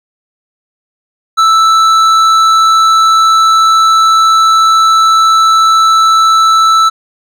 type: tone with hard clipping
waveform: sine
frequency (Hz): 1319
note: E6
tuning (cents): +1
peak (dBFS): -6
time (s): 1.37-6.9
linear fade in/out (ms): 20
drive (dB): 9
effects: none